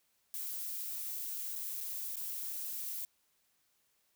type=noise with dropouts; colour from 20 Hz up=violet; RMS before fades=-40 dBFS; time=0.34-3.05 s; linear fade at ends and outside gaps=0 ms; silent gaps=1.555-1.56 / 1.805-1.809 / 2.157-2.168 s; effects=white hiss -75 dBFS RMS until 4.15 s